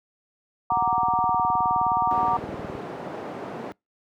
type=chord; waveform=sine; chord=Gb augmented; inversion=none; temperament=equal; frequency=740 / 932.3 / 1174.7 Hz; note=Gb5 / Bb5 / D6; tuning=0 / 0 / 0 cents; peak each=-24 / -23 / -25 dBFS; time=0.7-2.37 s; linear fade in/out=5 ms
type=click train; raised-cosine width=3 ms; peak=-22 dBFS; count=40; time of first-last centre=0.72-2.751 s; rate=19.2 Hz
type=band-pass noise; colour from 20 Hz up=white; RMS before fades=-35 dBFS; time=2.11-3.72 s; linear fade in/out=0 ms; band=190 to 620 Hz; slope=12 dB/octave
effects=noise-tail reverb RT60 0.2 s tail -26 dB re dry + high-pass 60 Hz 12 dB/octave